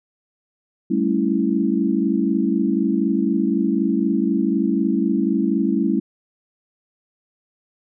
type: chord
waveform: sine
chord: A dominant seventh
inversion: third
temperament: equal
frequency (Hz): 196 / 220 / 277.2 / 329.6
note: G3 / A3 / C#4 / E4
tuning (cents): 0 / 0 / 0 / 0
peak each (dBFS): -22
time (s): 0.9-6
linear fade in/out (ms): 10
effects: none